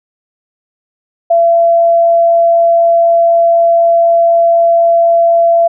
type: tone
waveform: sine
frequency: 676 Hz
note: E5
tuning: 43 cents sharp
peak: -5 dBFS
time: 1.3-5.68 s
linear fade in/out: 10 ms
effects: none